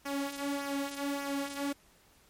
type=tone with flanger; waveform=sawtooth; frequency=280.7 Hz; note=C#4; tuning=22 cents sharp; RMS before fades=-35 dBFS; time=0.05-1.73 s; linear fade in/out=10 ms; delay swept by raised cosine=0.24 to 3.64 ms; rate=1.7 Hz; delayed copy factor=-0.6; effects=pink hiss -63 dBFS RMS until 2.29 s + MP3 64 kbps